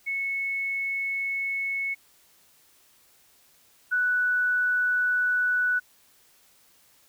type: tone pair in turn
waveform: sine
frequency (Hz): 2201 / 1481.7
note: C#7 / F#6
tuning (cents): -13 / +2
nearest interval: perfect fifth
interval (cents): 685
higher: first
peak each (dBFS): -26 / -21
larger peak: second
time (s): 0.06-1.95 / 3.91-5.8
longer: neither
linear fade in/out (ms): 20
effects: white hiss -60 dBFS RMS until 7.08 s